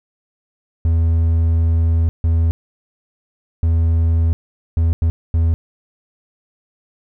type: tone bursts at uneven times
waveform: triangle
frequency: 82.3 Hz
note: E2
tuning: 2 cents flat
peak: -10 dBFS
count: 6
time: 0.85-2.09 / 2.24-2.51 / 3.63-4.33 / 4.77-4.93 / 5.02-5.1 / 5.34-5.54 s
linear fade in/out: 0 ms
effects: none